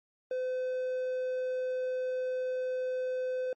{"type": "tone", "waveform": "triangle", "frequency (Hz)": 510, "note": "C5", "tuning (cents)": -44, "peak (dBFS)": -28, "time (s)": [0.31, 3.53], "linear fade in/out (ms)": 2, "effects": ["MP3 32 kbps"]}